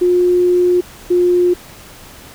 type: tone pair in turn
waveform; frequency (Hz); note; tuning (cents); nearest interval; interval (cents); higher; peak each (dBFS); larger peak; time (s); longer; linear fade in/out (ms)
sine; 357.2 / 355.4; F4 / F4; +39 / +30; unison; 9; first; -9; neither; 0.01-0.81 / 1.1-1.54; first; 10
effects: pink hiss -38 dBFS RMS until 2.34 s